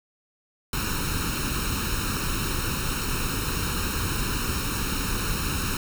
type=noise with comb filter; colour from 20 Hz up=pink; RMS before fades=-27 dBFS; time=0.73-5.77 s; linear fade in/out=2 ms; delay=0.74 ms; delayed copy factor=+0.8; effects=none